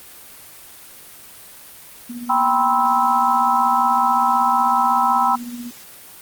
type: tone with tremolo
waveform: sine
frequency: 240.7 Hz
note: B3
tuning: 44 cents flat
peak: -26 dBFS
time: 2.09-5.71 s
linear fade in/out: 10 ms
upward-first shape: triangle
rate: 16 Hz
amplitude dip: 55%
type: chord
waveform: sine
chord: C major seventh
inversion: second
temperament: just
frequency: 784.9 / 981.1 / 1046.5 / 1308.1 Hz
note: G5 / B5 / C6 / E6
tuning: +2 / -12 / 0 / -14 cents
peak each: -19 / -18 / -22 / -20 dBFS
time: 2.29-5.36 s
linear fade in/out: 10 ms
effects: white hiss -41 dBFS RMS until 6.21 s + Opus 32 kbps